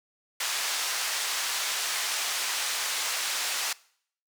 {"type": "band-pass noise", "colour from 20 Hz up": "white", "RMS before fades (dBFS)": -30, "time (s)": [0.4, 3.73], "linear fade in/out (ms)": 5, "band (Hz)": [820, 7000], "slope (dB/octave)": 12, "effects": ["noise-tail reverb RT60 0.6 s tail -22 dB re dry"]}